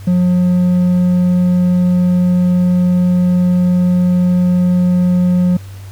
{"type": "tone with hard clipping", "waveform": "sine", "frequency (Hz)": 179.4, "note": "F3", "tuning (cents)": 47, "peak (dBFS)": -10, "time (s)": [0.07, 5.57], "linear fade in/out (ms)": 5, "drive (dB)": 3, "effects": ["added 97 Hz sine -28 dBFS peak until 5.91 s", "pink hiss -42 dBFS RMS until 5.91 s"]}